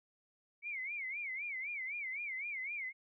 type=tone with vibrato; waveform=sine; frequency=2217 Hz; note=C#7; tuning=in tune; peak=-38 dBFS; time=0.62-2.93 s; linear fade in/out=50 ms; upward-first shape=sine; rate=3.9 Hz; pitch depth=160 cents each way; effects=none